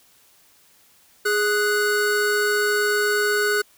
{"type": "tone pair together", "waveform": "square", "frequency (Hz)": [415.6, 1481], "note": ["G#4", "F#6"], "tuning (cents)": [1, 1], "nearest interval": "octave + minor seventh", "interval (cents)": 2200, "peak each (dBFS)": -22, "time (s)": [1.25, 3.62], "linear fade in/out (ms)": 10, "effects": ["white hiss -56 dBFS RMS until 3.77 s"]}